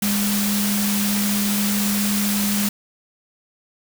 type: tone in noise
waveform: sine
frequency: 204.1 Hz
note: G#3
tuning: 30 cents flat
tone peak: -20 dBFS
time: 0.02-2.69 s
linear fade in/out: 5 ms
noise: white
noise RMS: -24 dBFS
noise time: 0.02-2.69 s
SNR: +1 dB
effects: none